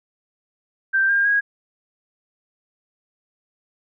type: tone with pitch steps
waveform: sine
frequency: 1568 / 1605.6 / 1644.1 Hz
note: G6 / G6 / G#6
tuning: 0 / +41 / -18 cents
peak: -15 dBFS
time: 0.93-1.41 s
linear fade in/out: 20 ms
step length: 160 ms
effects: none

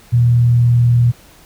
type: tone with frequency modulation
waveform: sine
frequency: 120 Hz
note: B2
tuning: 49 cents flat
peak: -8 dBFS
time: 0.12-1.12 s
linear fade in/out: 20 ms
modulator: 40.4 Hz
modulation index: 0.21
effects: pink hiss -45 dBFS RMS until 1.45 s

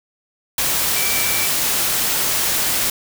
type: tone in noise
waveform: sine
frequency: 2320 Hz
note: D7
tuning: 22 cents flat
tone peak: -25 dBFS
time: 0.96-1.47 s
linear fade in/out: 2 ms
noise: white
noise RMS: -19 dBFS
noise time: 0.58-2.9 s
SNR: -9 dB
effects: none

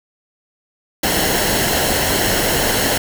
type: noise with comb filter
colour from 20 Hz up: pink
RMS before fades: -17 dBFS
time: 1.03-2.98 s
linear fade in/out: 5 ms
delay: 0.83 ms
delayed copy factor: -0.55
effects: none

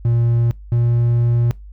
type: tone pair in turn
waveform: triangle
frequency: 117.6 / 118.62 Hz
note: A#2 / A#2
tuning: +16 / +31 cents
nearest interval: unison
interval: 15 cents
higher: second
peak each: -11 dBFS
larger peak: neither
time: 0.05-0.51 / 0.72-1.51 s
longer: second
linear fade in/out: 0 ms
effects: noise-tail reverb RT60 0.2 s tail -22 dB re dry + added 50 Hz sine -34 dBFS peak until 1.72 s

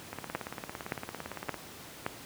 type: two click trains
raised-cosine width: 0.5 ms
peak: -22 / -15 dBFS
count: 26 / 4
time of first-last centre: 0.13-1.542 / 0.35-2.064 s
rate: 17.7 / 1.75 Hz
effects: pink hiss -47 dBFS RMS until 2.25 s + high-pass 100 Hz 12 dB/octave

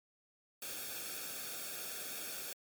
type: noise with comb filter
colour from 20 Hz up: white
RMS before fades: -43 dBFS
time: 0.62-2.53 s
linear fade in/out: 2 ms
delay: 1 ms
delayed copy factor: -0.7
effects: MP3 96 kbps

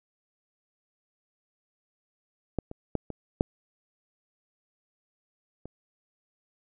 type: clicks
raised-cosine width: 2 ms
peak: -14 / -25 / -13 / -22 / -8 / -27 dBFS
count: 6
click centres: 2.587 / 2.714 / 2.953 / 3.103 / 3.409 / 5.656 s
effects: none

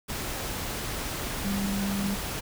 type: tone in noise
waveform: sine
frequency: 198.5 Hz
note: G3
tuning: 22 cents sharp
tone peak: -27 dBFS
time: 1.44-2.16 s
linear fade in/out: 20 ms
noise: pink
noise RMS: -33 dBFS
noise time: 0.08-2.41 s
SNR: +3 dB
effects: none

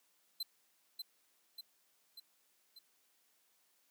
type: tone with echo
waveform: 45% pulse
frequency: 4078 Hz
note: C8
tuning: 45 cents flat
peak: -36 dBFS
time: 0.4-0.43 s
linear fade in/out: 5 ms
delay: 590 ms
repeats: 4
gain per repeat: -4 dB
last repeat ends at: 2.79 s
effects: white hiss -74 dBFS RMS until 3.9 s + high-pass 200 Hz 12 dB/octave

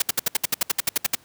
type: noise bursts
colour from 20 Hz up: white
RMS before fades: -20 dBFS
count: 14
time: 0-1.152 s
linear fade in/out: 5 ms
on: 21 ms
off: 66 ms
effects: pink hiss -55 dBFS RMS until 1.24 s + high-pass 100 Hz 12 dB/octave

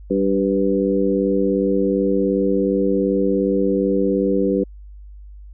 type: harmonic tone with a mistuned harmonic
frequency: 97.3 Hz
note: G2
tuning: 12 cents flat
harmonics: 2 / 3 / 4 / 5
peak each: -21 / -21 / -21 / -21 dBFS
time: 0.1-4.64 s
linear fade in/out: 10 ms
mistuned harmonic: 5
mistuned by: +19 cents
effects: added 50 Hz sine -36 dBFS peak until 5.53 s

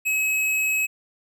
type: tone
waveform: square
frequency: 2562 Hz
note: E7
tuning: 50 cents flat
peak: -21 dBFS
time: 0.05-0.87 s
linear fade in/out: 20 ms
effects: none

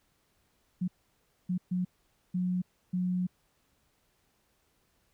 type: tone bursts at uneven times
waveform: sine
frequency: 181.2 Hz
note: F#3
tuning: 36 cents flat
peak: -27 dBFS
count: 5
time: 0.81-0.88 / 1.49-1.58 / 1.71-1.85 / 2.34-2.62 / 2.93-3.27 s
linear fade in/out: 10 ms
effects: pink hiss -72 dBFS RMS until 5.13 s

